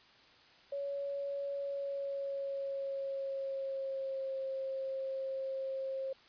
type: tone with pitch glide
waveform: sine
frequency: 561 to 534.4 Hz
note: C#5 to C5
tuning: +21 to +36 cents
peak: -35 dBFS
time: 0.72-6.13 s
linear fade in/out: 5 ms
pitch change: -85 cents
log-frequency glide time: 1.53-4.38 s
effects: white hiss -61 dBFS RMS until 6.28 s + resampled to 11025 Hz